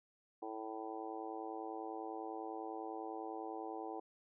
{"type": "harmonic tone", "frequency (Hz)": 110, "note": "A2", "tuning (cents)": 0, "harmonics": [3, 4, 5, 6, 7, 8, 9], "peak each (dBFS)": [-47, -48, -53, -57, -46, -54, -54], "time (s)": [0.42, 4], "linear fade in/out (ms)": 5, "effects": []}